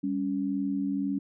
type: tone pair together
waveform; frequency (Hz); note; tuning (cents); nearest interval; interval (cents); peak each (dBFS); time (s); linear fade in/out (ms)
sine; 197.64 / 279.5; G3 / C#4; +14 / +14; tritone; 600; -31 / -28; 0.03-1.19; 10
effects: none